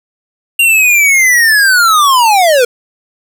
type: linear sweep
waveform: square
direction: down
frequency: 2794 to 466.2 Hz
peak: -6 dBFS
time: 0.59-2.65 s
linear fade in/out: 5 ms
effects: none